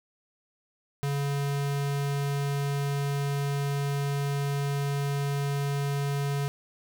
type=tone; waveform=square; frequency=141.3 Hz; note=C#3; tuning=34 cents sharp; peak=-27 dBFS; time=1.03-6.48 s; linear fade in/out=0 ms; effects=none